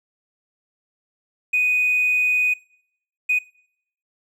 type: tone bursts at uneven times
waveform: triangle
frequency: 2489 Hz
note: D#7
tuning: in tune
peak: -13 dBFS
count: 2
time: 1.53-2.54 / 3.29-3.39 s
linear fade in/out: 10 ms
effects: noise-tail reverb RT60 0.7 s tail -25 dB re dry + tanh soft clip ceiling -13 dBFS